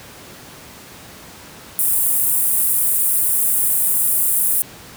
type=high-pass noise; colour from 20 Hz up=pink; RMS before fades=-17 dBFS; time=1.79-4.62 s; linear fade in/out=0 ms; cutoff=8900 Hz; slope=48 dB/octave; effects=pink hiss -39 dBFS RMS until 4.96 s + high-pass 80 Hz 12 dB/octave